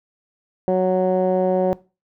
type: tone with low-pass filter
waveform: 15% pulse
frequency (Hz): 185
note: F#3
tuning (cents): 0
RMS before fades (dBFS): -18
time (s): 0.68-1.73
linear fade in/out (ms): 0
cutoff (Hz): 620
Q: 2.2
effects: noise-tail reverb RT60 0.3 s tail -20 dB re dry